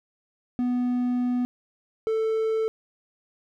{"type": "tone pair in turn", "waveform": "triangle", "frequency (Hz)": [246.9, 442.5], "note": ["B3", "A4"], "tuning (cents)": [0, 10], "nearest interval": "minor seventh", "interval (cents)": 1010, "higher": "second", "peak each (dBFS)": -20, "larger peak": "neither", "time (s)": [[0.59, 1.45], [2.07, 2.68]], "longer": "first", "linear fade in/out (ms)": 0, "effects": []}